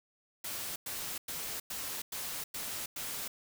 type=noise bursts; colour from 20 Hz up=white; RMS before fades=-39 dBFS; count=7; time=0.44-3.28 s; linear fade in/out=5 ms; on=320 ms; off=100 ms; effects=none